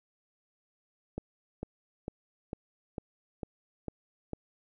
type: click train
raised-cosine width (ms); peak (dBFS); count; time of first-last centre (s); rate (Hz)
2; -22; 8; 1.18-4.333; 2.22
effects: none